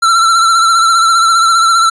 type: tone with vibrato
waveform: square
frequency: 1347 Hz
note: E6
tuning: 37 cents sharp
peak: -7 dBFS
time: 0.02-1.9 s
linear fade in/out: 10 ms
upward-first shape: sine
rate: 15 Hz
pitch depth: 43 cents each way
effects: resampled to 22050 Hz